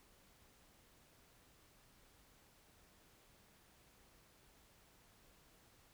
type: silence
effects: pink hiss -68 dBFS RMS until 5.93 s